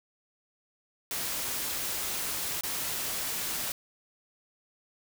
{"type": "noise with dropouts", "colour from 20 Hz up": "white", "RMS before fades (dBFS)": -33, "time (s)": [1.11, 3.72], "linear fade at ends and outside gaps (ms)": 1, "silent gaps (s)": [2.61, 2.635], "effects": []}